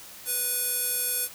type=tone with band-pass filter; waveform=square; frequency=493.9 Hz; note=B4; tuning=in tune; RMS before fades=-28 dBFS; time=0.25-1.29 s; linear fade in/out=50 ms; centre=11000 Hz; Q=3.7; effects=white hiss -45 dBFS RMS until 1.34 s